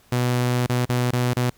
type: tone with dropouts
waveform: sawtooth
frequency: 123.47 Hz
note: B2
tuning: in tune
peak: -15 dBFS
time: 0.12-1.5 s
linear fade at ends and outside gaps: 5 ms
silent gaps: 0.665-0.695 / 0.854-0.893 / 1.109-1.129 / 1.335-1.366 s
effects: pink hiss -56 dBFS RMS until 1.57 s